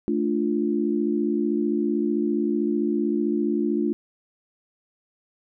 sine chord, D minor, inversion second, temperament equal, 220 / 293.7 / 349.2 Hz, A3 / D4 / F4, 0 / 0 / 0 cents, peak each -25 dBFS, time 0.08-3.93 s, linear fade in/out 0 ms, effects none

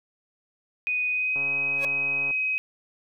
sine tone with pitch glide, 2489 to 2531 Hz, D#7 to D#7, 0 to +29 cents, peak -23 dBFS, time 0.87-2.58 s, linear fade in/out 0 ms, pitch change +29 cents, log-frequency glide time 1.1-1.41 s
click train, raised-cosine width 1 ms, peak -28 dBFS, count 133, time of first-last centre 1.36-2.31 s, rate 139 Hz
sawtooth tone with exponential growth, 554.4 Hz, C#5, in tune, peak -24 dBFS, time 1.75-1.85 s, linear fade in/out 2 ms, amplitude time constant 21 ms
effects none

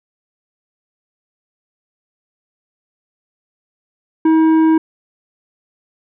sine tone with tanh clipping, 319.6 Hz, D#4, 47 cents sharp, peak -10 dBFS, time 4.25-4.78 s, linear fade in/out 5 ms, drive 9 dB, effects none

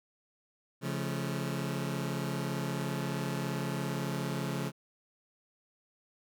sawtooth chord, Db augmented, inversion none, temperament just, 138.59 / 173.24 / 216.5 Hz, Db3 / F3 / A3, 0 / -14 / -28 cents, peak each -31 / -33 / -35 dBFS, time 0.81-4.72 s, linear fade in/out 50 ms, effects none

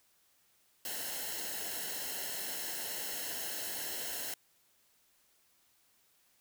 white noise with comb filter, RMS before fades -39 dBFS, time 0.85-4.34 s, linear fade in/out 2 ms, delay 0.84 ms, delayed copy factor -0.7, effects white hiss -70 dBFS RMS until 6.4 s

